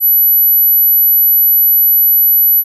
sine tone, 11880 Hz, F#9, 6 cents sharp, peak -6 dBFS, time 0-2.64 s, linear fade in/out 50 ms, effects none

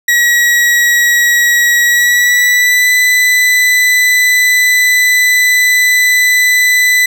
40% pulse tone with pitch glide, 1915 to 1995.2 Hz, A#6 to B6, +46 to +17 cents, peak -6 dBFS, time 0.08-7.06 s, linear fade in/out 5 ms, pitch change +71 cents, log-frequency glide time 1.84-2.93 s, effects none

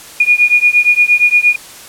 sine beating tone pair, 2438 / 2446.6 Hz, D#7 / D#7, -36 / -30 cents, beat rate 8.6 Hz, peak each -10 dBFS, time 0.2-1.56 s, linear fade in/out 5 ms, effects white hiss -34 dBFS RMS until 1.88 s + low-pass 12000 Hz 12 dB/octave

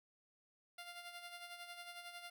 10% pulse tone with tremolo, 698.5 Hz, F5, in tune, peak -39 dBFS, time 0.78-2.3 s, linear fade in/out 5 ms, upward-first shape sine, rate 11 Hz, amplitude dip 55%, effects none

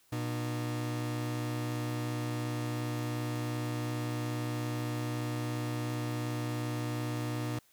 40% pulse tone pair together, 120.3 / 303.5 Hz, B2 / D#4, -45 / -43 cents, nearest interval octave + major third, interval 1602 cents, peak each -33 / -37 dBFS, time 0.12-7.59 s, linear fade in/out 5 ms, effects white hiss -66 dBFS RMS until 7.72 s

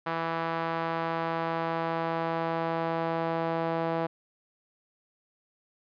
sawtooth tone with band-pass filter sweep, 164.9 Hz, E3, 1 cent sharp, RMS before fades -30 dBFS, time 0.06-4.07 s, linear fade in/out 10 ms, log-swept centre 1100 to 700 Hz, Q 1.3, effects resampled to 11025 Hz

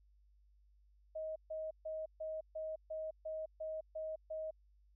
sine tone bursts, 630 Hz, D#5, 21 cents sharp, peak -39 dBFS, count 10, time 1.15-4.51 s, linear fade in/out 10 ms, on 210 ms, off 140 ms, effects added 50 Hz sine -65 dBFS peak until 4.95 s

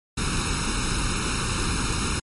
pink noise with comb filter, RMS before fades -25 dBFS, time 0.17-2.2 s, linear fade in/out 10 ms, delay 0.76 ms, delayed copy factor +0.85, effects MP3 48 kbps

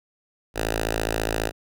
5% pulse tone with notch filter, 54.7 Hz, A1, 9 cents flat, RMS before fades -26 dBFS, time 0.54-1.52 s, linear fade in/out 50 ms, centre 180 Hz, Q 0.71, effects none

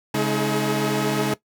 sawtooth tone cluster, 137.5 / 209.3 / 318.4 / 426.6 Hz, C#3 / G#3 / D#4 / G#4, -14 / +14 / +40 / +46 cents, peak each -22 dBFS, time 0.14-1.34 s, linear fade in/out 5 ms, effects noise-tail reverb RT60 0.1 s tail -17 dB re dry

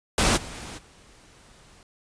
pink noise with level steps, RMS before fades -20 / -38 / -53 dBFS, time 0.18-1.83 s, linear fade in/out 2 ms, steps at 0.36 / 0.77 s, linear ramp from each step 20 ms, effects resampled to 22050 Hz

